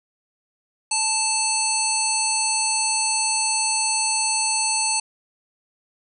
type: harmonic tone with a mistuned harmonic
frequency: 880 Hz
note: A5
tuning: in tune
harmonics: 1 / 3 / 5 / 7 / 9 / 10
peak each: -27 / -28 / -26 / -29 / -26 / -25 dBFS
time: 0.91-5 s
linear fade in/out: 5 ms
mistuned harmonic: 7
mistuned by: +16 cents
effects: none